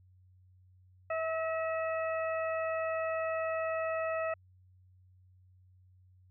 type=harmonic tone with a mistuned harmonic; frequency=647 Hz; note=E5; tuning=32 cents flat; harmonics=1 / 2 / 3 / 4; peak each=-32 / -38 / -42 / -44 dBFS; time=1.1-4.34 s; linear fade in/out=5 ms; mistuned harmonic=3; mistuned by=-20 cents; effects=added 92 Hz sine -59 dBFS peak until 6.3 s